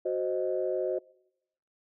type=chord; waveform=sine; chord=C diminished; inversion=second; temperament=equal; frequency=370 / 523.3 / 622.3 Hz; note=Gb4 / C5 / Eb5; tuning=0 / 0 / 0 cents; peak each=-30 / -31 / -32 dBFS; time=0.05-0.99 s; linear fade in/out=10 ms; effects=noise-tail reverb RT60 0.9 s tail -25 dB re dry + tanh soft clip ceiling -17 dBFS